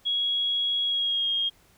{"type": "tone with pitch glide", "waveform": "sine", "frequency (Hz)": [3322, 3244], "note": ["G#7", "G#7"], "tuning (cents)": [0, -41], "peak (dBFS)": -23, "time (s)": [0.05, 1.5], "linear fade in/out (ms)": 20, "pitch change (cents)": -41, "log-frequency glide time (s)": [0.84, 1.29], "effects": ["pink hiss -60 dBFS RMS until 1.77 s"]}